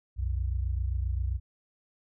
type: tone pair together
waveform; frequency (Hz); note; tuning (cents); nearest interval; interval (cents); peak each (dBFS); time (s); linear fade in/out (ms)
sine; 62.13 / 89.7; B1 / F2; +11 / +47; tritone; 636; -28 / -32; 0.16-1.4; 50
effects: none